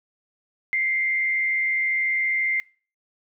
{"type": "tone with frequency modulation", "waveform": "sine", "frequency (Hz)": 2093, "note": "C7", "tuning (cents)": 0, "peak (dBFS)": -20, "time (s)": [0.73, 2.6], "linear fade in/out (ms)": 0, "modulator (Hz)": 99.8, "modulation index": 0.48, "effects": ["noise-tail reverb RT60 0.4 s tail -25 dB re dry"]}